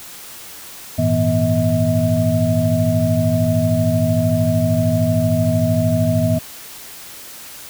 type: tone cluster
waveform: sine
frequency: 100.5 / 113.6 / 161.9 / 243.1 / 640 Hz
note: G2 / A#2 / E3 / B3 / D#5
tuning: +44 / -44 / -31 / -27 / +49 cents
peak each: -20 dBFS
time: 0.98-6.39 s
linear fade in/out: 10 ms
effects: white hiss -36 dBFS RMS until 7.69 s